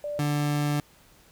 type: tone pair in turn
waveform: sine / 30% pulse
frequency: 587.3 / 146.82 Hz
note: D5 / D3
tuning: 0 / 0 cents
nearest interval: 2 octaves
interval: 2400 cents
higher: first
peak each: -29 / -21 dBFS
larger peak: second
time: 0.04-0.19 / 0.19-0.8 s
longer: second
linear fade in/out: 2 ms
effects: pink hiss -57 dBFS RMS until 1.31 s